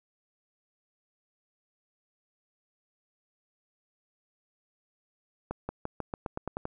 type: accelerating click train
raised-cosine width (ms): 1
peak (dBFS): -19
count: 10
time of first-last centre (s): 5.51-6.654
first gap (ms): 180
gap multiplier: 0.91
effects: none